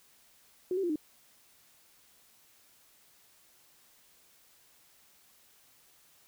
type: tone with pitch steps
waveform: sine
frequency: 364.8 / 388.2 / 347.5 / 304.9 Hz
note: F#4 / G4 / F4 / D#4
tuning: -24 / -17 / -9 / -35 cents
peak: -28 dBFS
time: 0.71-0.958 s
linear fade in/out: 2 ms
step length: 62 ms
effects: white hiss -63 dBFS RMS until 6.27 s